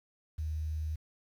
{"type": "tone with quantisation", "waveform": "sine", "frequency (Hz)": 77.78, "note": "D#2", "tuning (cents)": 0, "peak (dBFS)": -32, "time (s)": [0.38, 0.96], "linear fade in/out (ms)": 10, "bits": 10, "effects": []}